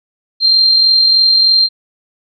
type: tone with amplitude modulation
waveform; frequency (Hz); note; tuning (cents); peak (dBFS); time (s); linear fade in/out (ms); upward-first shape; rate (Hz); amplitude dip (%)
sine; 4172; C8; -6; -5; 0.4-1.69; 50; sine; 43.2; 35
effects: none